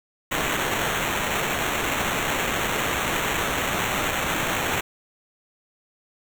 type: noise with sample-and-hold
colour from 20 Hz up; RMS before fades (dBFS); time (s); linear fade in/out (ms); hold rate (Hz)
blue; -25; 0.31-4.81; 10; 4900
effects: none